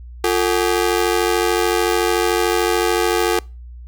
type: ring-modulated tone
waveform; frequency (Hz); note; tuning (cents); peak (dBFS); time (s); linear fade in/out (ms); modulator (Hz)
sawtooth; 398.9; G4; +30; -8; 0.24-3.39; 2; 46.8
effects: noise-tail reverb RT60 0.3 s tail -25 dB re dry + added 60 Hz sine -33 dBFS peak until 3.87 s